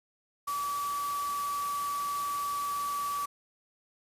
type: tone in noise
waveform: sine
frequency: 1148 Hz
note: D6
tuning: 40 cents flat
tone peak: -30 dBFS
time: 0.47-3.26 s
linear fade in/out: 10 ms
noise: white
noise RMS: -42 dBFS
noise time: 0.47-3.26 s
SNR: +9 dB
effects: resampled to 32000 Hz